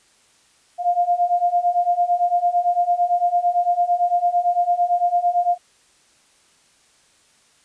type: beating tone pair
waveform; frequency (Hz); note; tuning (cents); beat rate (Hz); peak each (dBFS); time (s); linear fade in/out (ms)
sine; 698.5 / 707.4; F5 / F5; 0 / +22; 8.9; -20 / -18; 0.78-5.58; 50
effects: white hiss -57 dBFS RMS until 7.64 s + resampled to 22050 Hz